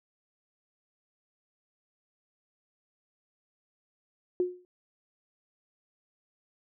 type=tone with exponential decay; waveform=sine; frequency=360.3 Hz; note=F#4; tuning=46 cents flat; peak=-21 dBFS; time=4.4-4.65 s; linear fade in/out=1 ms; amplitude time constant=53 ms; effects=none